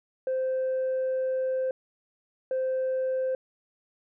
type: tone bursts at uneven times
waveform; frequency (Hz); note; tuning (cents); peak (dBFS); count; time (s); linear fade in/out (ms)
sine; 520; C5; -11; -23; 2; 0.27-1.71 / 2.51-3.35; 2
effects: tanh soft clip ceiling -23 dBFS